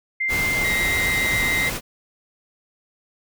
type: tone with pitch glide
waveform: sine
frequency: 2093 to 2079 Hz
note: C7 to C7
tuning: 0 to -12 cents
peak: -20 dBFS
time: 0.2-1.7 s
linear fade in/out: 10 ms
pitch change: -12 cents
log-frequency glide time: 0.48-1.25 s
type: noise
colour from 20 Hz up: pink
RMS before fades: -27 dBFS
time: 0.28-1.81 s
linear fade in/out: 50 ms
type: tone with vibrato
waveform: 30% pulse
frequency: 1900 Hz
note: A#6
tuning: 33 cents sharp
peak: -24 dBFS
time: 0.64-1.69 s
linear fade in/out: 10 ms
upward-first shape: sine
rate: 7.1 Hz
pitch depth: 16 cents each way
effects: none